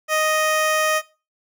15% pulse tone, 622.3 Hz, D#5, in tune, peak -11 dBFS, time 0.08-1.02 s, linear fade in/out 50 ms, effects noise-tail reverb RT60 0.3 s tail -19 dB re dry

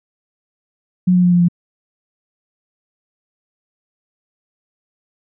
sine tone with pitch steps, 181.7 / 179.61 / 177.55 / 175.51 / 173.49 Hz, F#3 / F3 / F3 / F3 / F3, -31 / +49 / +29 / +9 / -11 cents, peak -9 dBFS, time 1.07-1.485 s, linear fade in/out 10 ms, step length 83 ms, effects none

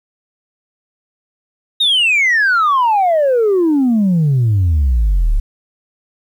sine exponential sweep, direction down, 3786 to 33.41 Hz, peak -8 dBFS, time 1.8-5.4 s, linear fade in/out 10 ms, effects tanh soft clip ceiling -8 dBFS + 8-bit

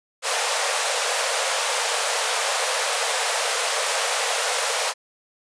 pink high-pass noise, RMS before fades -23 dBFS, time 0.22-4.94 s, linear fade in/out 50 ms, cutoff 460 Hz, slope 96 dB/octave, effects resampled to 22050 Hz

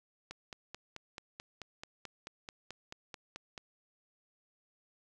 click train, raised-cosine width 0.2 ms, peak -26 dBFS, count 16, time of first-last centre 0.31-3.578 s, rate 4.59 Hz, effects none

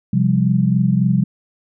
sine chord, C suspended fourth, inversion none, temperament equal with one note detuned, 130.81 / 174.61 / 198.16 Hz, C3 / F3 / G3, 0 / 0 / +19 cents, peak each -17 dBFS, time 0.13-1.24 s, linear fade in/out 5 ms, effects none

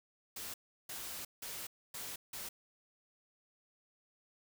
white noise bursts at uneven times, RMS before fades -44 dBFS, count 5, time 0.36-0.54 / 0.89-1.25 / 1.42-1.67 / 1.94-2.16 / 2.33-2.49 s, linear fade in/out 5 ms, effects none

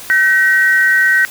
sine tone pair together, 1530.6 / 1895 Hz, G6 / A#6, -42 / +28 cents, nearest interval major third, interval 370 cents, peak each -11 dBFS, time 0.1-1.25 s, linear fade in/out 0 ms, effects white hiss -32 dBFS RMS until 1.3 s

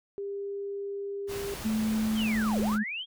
sine tone, 399.9 Hz, G4, 35 cents sharp, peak -32 dBFS, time 0.18-1.54 s, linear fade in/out 0 ms
pink noise, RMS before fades -39 dBFS, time 1.27-2.79 s, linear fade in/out 50 ms
sine tone with pitch glide, 218.3 to 212.8 Hz, A3 to G#3, -13 to +42 cents, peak -25 dBFS, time 1.64-2.84 s, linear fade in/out 20 ms, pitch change -45 cents, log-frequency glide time 2.39-2.58 s
sine linear two-way sweep, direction down then up, 3322 to 349 to 3322 Hz, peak -32 dBFS, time 2.15-3.06 s, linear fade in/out 50 ms, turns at 2.6 s
effects none

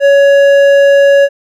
sine tone with hard clipping, 560 Hz, C#5, 18 cents sharp, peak -5 dBFS, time 0-1.29 s, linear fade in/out 50 ms, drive 8 dB, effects none

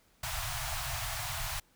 pink band-stop noise, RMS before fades -36 dBFS, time 0.23-1.6 s, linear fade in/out 5 ms, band 140 to 640 Hz, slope 96 dB/octave, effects pink hiss -67 dBFS RMS until 1.75 s

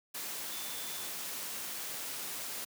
sine tone in noise, 3513 Hz, A7, 3 cents flat, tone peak -49 dBFS, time 0.51-1.09 s, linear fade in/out 10 ms, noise white, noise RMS -40 dBFS, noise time 0.14-2.65 s, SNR -12 dB, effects high-pass 150 Hz 12 dB/octave

